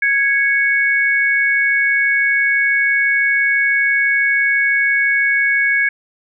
sine tone pair together, 1657.2 / 2217 Hz, G#6 / C#7, -4 / 0 cents, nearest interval perfect fourth, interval 504 cents, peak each -15 dBFS, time 0.02-5.89 s, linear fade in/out 5 ms, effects none

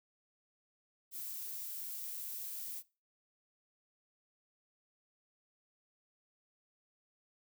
violet noise, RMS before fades -43 dBFS, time 1.11-2.83 s, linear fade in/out 50 ms, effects noise-tail reverb RT60 0.3 s tail -20 dB re dry

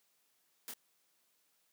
white noise with echo, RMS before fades -44 dBFS, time 0.68-0.71 s, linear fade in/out 0 ms, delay 27 ms, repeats 1, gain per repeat -3 dB, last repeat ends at 0.737 s, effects white hiss -75 dBFS RMS until 1.72 s + high-pass 150 Hz 12 dB/octave

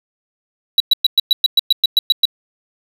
triangle tone bursts, 3913 Hz, B7, 17 cents flat, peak -6 dBFS, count 12, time 0.78-2.254 s, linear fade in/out 2 ms, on 22 ms, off 110 ms, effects none

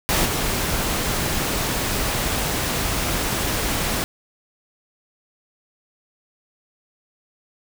pink noise with level steps, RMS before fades -19 / -23 dBFS, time 0.09-4.04 s, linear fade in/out 0 ms, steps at 0.25 s, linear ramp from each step 10 ms, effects none

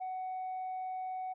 sine tone, 746 Hz, F#5, 14 cents sharp, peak -34 dBFS, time 0-1.34 s, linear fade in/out 20 ms, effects tanh soft clip ceiling -34 dBFS

